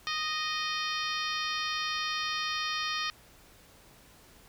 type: harmonic tone with a mistuned harmonic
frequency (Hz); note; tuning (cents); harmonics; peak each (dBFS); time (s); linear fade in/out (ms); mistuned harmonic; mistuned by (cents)
620; D#5; -6; 2 / 3 / 4 / 5 / 6 / 7 / 8 / 9; -35 / -37 / -38 / -39 / -40 / -40 / -41 / -42; 0.07-3.1; 0; 6; -41
effects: pink hiss -57 dBFS RMS until 4.48 s